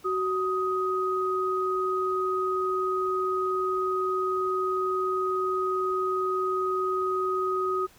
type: tone pair together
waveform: sine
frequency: 374.6 / 1252.4 Hz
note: F#4 / D#6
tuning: +21 / +11 cents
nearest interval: octave + major sixth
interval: 2090 cents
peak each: -27 dBFS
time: 0.04-7.87 s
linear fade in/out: 20 ms
effects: pink hiss -56 dBFS RMS until 7.98 s